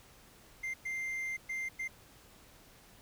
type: tone bursts at uneven times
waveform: triangle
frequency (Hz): 2093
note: C7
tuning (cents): 0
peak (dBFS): -33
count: 4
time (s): 0.63-0.74 / 0.85-1.37 / 1.49-1.69 / 1.79-1.88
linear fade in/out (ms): 10
effects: pink hiss -59 dBFS RMS until 3.01 s